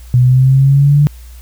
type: linear sweep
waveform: sine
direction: up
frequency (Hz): 123.1 to 147.6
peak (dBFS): -5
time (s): 0.14-1.07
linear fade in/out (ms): 0
effects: added 60 Hz sine -31 dBFS peak until 1.41 s + white hiss -45 dBFS RMS until 1.41 s